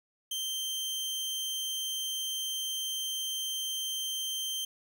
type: tone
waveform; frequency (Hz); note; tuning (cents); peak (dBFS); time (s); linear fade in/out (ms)
sawtooth; 3137; G7; +1; -29; 0.31-4.65; 5
effects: none